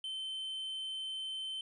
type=tone; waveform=triangle; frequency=3084 Hz; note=G7; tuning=29 cents flat; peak=-36 dBFS; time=0.04-1.61 s; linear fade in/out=2 ms; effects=resampled to 24000 Hz